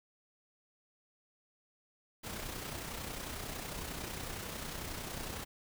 pink noise with amplitude modulation, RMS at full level -40 dBFS, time 2.23-5.45 s, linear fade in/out 20 ms, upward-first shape sine, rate 31 Hz, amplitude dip 45%, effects none

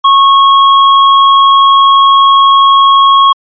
square tone, 1097 Hz, C#6, 18 cents flat, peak -3 dBFS, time 0.04-3.33 s, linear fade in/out 10 ms, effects resampled to 11025 Hz

